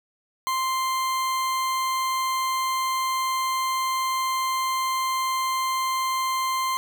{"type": "tone", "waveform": "40% pulse", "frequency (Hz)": 1046.5, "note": "C6", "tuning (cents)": 0, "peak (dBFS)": -22, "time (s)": [0.47, 6.77], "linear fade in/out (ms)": 0, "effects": []}